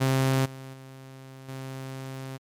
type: tone with level steps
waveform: sawtooth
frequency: 132.8 Hz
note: C3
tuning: 26 cents sharp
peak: -17 / -35 / -39 / -31 dBFS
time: 0-2.38 s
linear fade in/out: 20 ms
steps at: 0.45 / 0.73 / 1.48 s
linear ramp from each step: 10 ms
effects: MP3 96 kbps